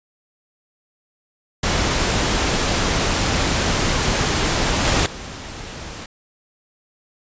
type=noise with level steps; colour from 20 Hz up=pink; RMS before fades=-19 / -17 / -33 dBFS; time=1.63-6.06 s; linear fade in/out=5 ms; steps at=4.85 / 5.06 s; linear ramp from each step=2 ms; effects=resampled to 16000 Hz